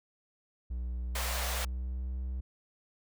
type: tone with pitch glide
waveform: triangle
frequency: 60.9 to 63.71 Hz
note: B1 to C2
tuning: -24 to -45 cents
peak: -31 dBFS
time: 0.7-2.41 s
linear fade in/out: 10 ms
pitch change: +79 cents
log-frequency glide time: 1.08-2.17 s
type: high-pass noise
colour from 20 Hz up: pink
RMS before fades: -36 dBFS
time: 1.15-1.65 s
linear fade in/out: 5 ms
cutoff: 490 Hz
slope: 48 dB/octave
effects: none